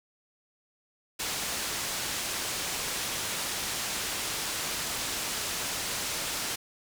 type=low-pass noise; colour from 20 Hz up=white; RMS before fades=-33 dBFS; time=1.19-6.56 s; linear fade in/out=10 ms; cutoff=8400 Hz; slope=12 dB/octave; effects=none